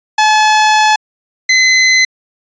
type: tone pair in turn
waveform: sawtooth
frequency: 858 / 2041 Hz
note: A5 / C7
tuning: -44 / -44 cents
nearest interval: octave + minor third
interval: 1500 cents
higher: second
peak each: -3 dBFS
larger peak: neither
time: 0.18-0.96 / 1.49-2.05 s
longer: first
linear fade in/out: 5 ms
effects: resampled to 16000 Hz